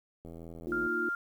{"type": "click train", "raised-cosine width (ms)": 2, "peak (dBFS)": -33, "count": 52, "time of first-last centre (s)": [0.25, 0.864], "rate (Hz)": 83.1}
{"type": "chord", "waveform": "sine", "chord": "Bb suspended fourth", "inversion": "none", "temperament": "just", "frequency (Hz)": [233.1, 310.8, 349.6], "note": ["Bb3", "Eb4", "F4"], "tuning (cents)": [0, -2, 2], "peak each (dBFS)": [-40, -39, -34], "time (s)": [0.67, 1.09], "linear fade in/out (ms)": 2}
{"type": "tone", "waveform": "sine", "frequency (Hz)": 1396.9, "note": "F6", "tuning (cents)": 0, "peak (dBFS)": -30, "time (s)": [0.72, 1.15], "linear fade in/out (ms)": 2}
{"effects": ["10-bit"]}